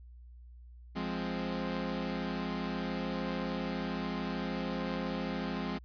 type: chord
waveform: sawtooth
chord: F minor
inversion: none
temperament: equal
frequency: 174.61 / 207.7 / 261.6 Hz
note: F3 / Ab3 / C4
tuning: 0 / 0 / 0 cents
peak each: -34 dBFS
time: 0.95-5.79 s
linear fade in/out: 20 ms
effects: added 60 Hz sine -49 dBFS peak until 5.84 s + resampled to 11025 Hz